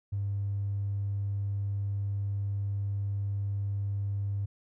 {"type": "tone with tanh clipping", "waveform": "triangle", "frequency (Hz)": 100, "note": "G2", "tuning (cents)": 35, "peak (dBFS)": -28, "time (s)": [0.12, 4.46], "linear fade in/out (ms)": 10, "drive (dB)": 1, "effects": []}